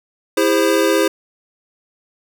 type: chord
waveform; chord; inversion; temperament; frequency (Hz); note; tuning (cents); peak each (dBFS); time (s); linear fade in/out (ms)
square; E augmented; none; equal with one note detuned; 329.6 / 404.9 / 523.3; E4 / G#4 / B#4; 0 / -44 / 0; -18; 0.37-1.08; 5
effects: none